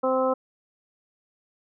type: harmonic tone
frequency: 260.2 Hz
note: C4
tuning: 9 cents flat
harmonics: 1 / 2 / 3 / 4 / 5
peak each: -29 / -22 / -31 / -30 / -30 dBFS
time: 0.03-0.34 s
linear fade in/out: 10 ms
effects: none